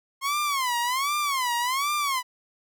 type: tone with vibrato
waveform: sawtooth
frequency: 1064 Hz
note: C6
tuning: 29 cents sharp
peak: -20 dBFS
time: 0.21-2.23 s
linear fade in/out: 50 ms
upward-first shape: sine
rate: 1.3 Hz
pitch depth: 200 cents each way
effects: none